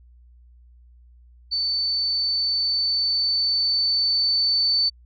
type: tone with level ramp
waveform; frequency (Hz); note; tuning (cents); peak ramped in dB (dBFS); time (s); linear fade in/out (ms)
sine; 4522; C#8; +34; -21 to -17; 1.51-4.9; 20
effects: added 60 Hz sine -48 dBFS peak until 5.05 s